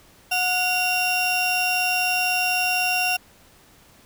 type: tone pair together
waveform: 35% pulse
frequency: 730 / 2756 Hz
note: F#5 / F7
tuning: -24 / -24 cents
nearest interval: octave + major seventh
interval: 2300 cents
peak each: -23 / -20 dBFS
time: 0.31-3.17 s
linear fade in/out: 10 ms
effects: pink hiss -53 dBFS RMS until 4.05 s